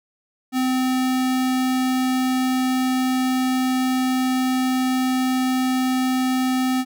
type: tone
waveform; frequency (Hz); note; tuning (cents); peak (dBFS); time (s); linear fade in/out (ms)
square; 257.4; C4; -28; -19; 0.52-6.85; 50
effects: none